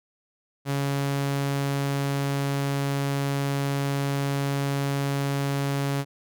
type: tone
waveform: sawtooth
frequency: 139.7 Hz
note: C#3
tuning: 14 cents sharp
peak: -20 dBFS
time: 0.65-6.05 s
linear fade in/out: 50 ms
effects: none